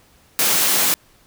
white high-pass noise, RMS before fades -17 dBFS, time 0.39-0.94 s, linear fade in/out 0 ms, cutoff 150 Hz, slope 48 dB/octave, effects pink hiss -54 dBFS RMS until 1.26 s

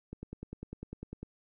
click train, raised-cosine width 3 ms, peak -28 dBFS, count 12, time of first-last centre 0.13-1.23 s, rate 10 Hz, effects none

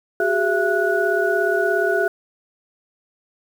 sine tone cluster, 374.1 / 411.1 / 673 / 1469 Hz, F#4 / G#4 / E5 / F#6, +19 / -18 / +36 / -13 cents, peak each -22 dBFS, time 0.2-2.08 s, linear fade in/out 2 ms, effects 7-bit

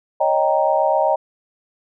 sine chord, Eb dominant seventh, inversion third, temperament equal, 554.4 / 622.3 / 784 / 932.3 Hz, Db5 / Eb5 / G5 / Bb5, 0 / 0 / 0 / 0 cents, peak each -21 / -18 / -20 / -21 dBFS, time 0.2-1.16 s, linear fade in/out 10 ms, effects none

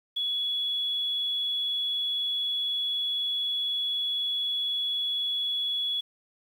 sine tone, 3381 Hz, G#7, 30 cents sharp, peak -26 dBFS, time 0.16-6.01 s, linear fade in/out 10 ms, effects 9-bit

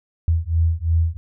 sine beating tone pair, 81.1 / 84 Hz, E2 / E2, -28 / +33 cents, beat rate 2.9 Hz, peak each -19 dBFS, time 0.28-1.17 s, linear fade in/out 0 ms, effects none

